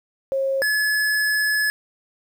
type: tone pair in turn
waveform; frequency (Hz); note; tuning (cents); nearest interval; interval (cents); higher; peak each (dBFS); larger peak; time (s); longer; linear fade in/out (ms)
sine / square; 540 / 1708.5; C#5 / G#6; -45 / +49; octave + minor sixth; 1994; second; -19; neither; 0.32-0.62 / 0.62-1.7; second; 0
effects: 9-bit